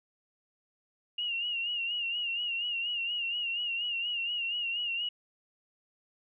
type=tone with vibrato; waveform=sine; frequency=2822 Hz; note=F7; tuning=17 cents sharp; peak=-30 dBFS; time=1.18-5.09 s; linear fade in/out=5 ms; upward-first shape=sine; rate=4.2 Hz; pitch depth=64 cents each way; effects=none